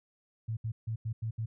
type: tone bursts at uneven times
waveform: sine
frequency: 111.9 Hz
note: A2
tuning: 30 cents sharp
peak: -31 dBFS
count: 6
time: 0.48-0.57 / 0.64-0.72 / 0.87-0.96 / 1.05-1.13 / 1.22-1.31 / 1.38-1.46 s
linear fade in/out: 10 ms
effects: none